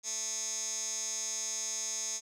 15% pulse tone with band-pass filter, 220 Hz, A3, in tune, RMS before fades -36 dBFS, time 0.03-2.21 s, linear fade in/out 50 ms, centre 6400 Hz, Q 8.3, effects none

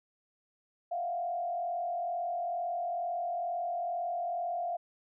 sine tone with frequency modulation, 698.5 Hz, F5, in tune, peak -31 dBFS, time 0.91-4.77 s, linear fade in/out 10 ms, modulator 42.2 Hz, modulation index 0.74, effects none

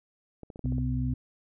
clicks, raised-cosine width 2 ms, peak -29 dBFS, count 7, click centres 0.433 / 0.502 / 0.559 / 0.593 / 0.658 / 0.723 / 0.783 s
harmonic tone, 63.1 Hz, B1, 38 cents sharp, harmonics 1 / 2 / 4, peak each -31 / -29 / -32 dBFS, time 0.64-1.14 s, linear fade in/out 5 ms
effects none

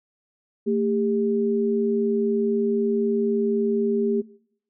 sine tone pair together, 225.2 / 401.3 Hz, A3 / G4, +40 / +41 cents, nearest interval minor seventh, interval 1001 cents, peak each -22 dBFS, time 0.66-4.22 s, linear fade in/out 20 ms, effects noise-tail reverb RT60 0.7 s tail -22 dB re dry

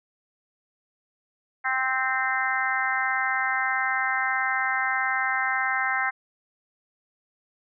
harmonic tone with a mistuned harmonic, 261.6 Hz, C4, in tune, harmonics 3 / 4 / 5 / 6 / 7 / 8, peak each -30 / -32 / -31 / -28 / -29 / -30 dBFS, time 1.64-6.11 s, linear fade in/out 20 ms, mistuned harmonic 8, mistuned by -18 cents, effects none

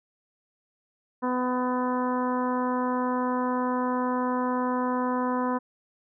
harmonic tone, 251 Hz, B3, 28 cents sharp, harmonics 1 / 2 / 3 / 4 / 5 / 6 / 7, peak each -27 / -31 / -36 / -29 / -38 / -41 / -45 dBFS, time 1.22-5.59 s, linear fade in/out 20 ms, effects none

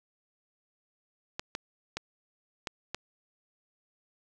clicks, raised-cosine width 0.2 ms, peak -16 dBFS, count 5, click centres 1.395 / 1.551 / 1.97 / 2.672 / 2.946 s, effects none

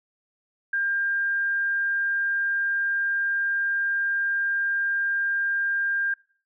sine tone, 1600 Hz, G6, 35 cents sharp, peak -22 dBFS, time 0.73-6.14 s, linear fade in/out 5 ms, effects noise-tail reverb RT60 0.5 s tail -23 dB re dry

